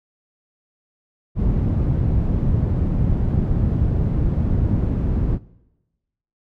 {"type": "low-pass noise", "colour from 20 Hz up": "white", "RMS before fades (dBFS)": -19, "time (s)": [1.35, 5.39], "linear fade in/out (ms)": 50, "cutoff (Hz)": 130, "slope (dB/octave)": 12, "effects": ["noise-tail reverb RT60 1.0 s tail -21 dB re dry"]}